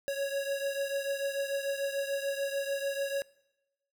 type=beating tone pair; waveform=square; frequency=553 / 559.8 Hz; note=C#5 / C#5; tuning=-4 / +17 cents; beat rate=6.8 Hz; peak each=-33 / -37 dBFS; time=0.08-3.22 s; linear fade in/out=0 ms; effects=noise-tail reverb RT60 0.9 s tail -22 dB re dry